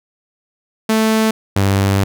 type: tone pair in turn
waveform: sawtooth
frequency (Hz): 220 / 98.25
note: A3 / G2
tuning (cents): 0 / +4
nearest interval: octave + major second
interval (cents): 1396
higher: first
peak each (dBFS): -8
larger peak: neither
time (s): 0.89-1.31 / 1.56-2.04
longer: second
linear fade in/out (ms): 5
effects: none